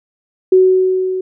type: tone with level ramp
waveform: sine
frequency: 373.2 Hz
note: F#4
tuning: 15 cents sharp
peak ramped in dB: -4 to -17 dBFS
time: 0.52-1.21 s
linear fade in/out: 5 ms
effects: none